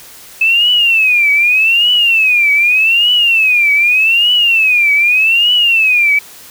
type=tone with vibrato; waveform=sine; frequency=2595 Hz; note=E7; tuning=28 cents flat; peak=-7 dBFS; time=0.41-6.19 s; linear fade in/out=5 ms; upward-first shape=triangle; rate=0.83 Hz; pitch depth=240 cents each way; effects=white hiss -36 dBFS RMS until 6.5 s